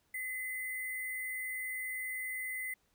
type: tone with sample-and-hold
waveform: sine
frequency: 2035 Hz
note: C7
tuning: 49 cents flat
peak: -36 dBFS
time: 0.14-2.74 s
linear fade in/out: 5 ms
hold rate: 11025 Hz
effects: pink hiss -74 dBFS RMS until 2.94 s